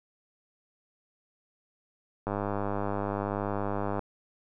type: click train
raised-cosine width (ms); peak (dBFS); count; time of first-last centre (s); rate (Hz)
1; -17; 175; 2.27-3.993; 101
effects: none